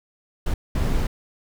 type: noise bursts at uneven times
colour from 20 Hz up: brown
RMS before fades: -21 dBFS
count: 2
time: 0.46-0.54 / 0.75-1.07 s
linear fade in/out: 5 ms
effects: none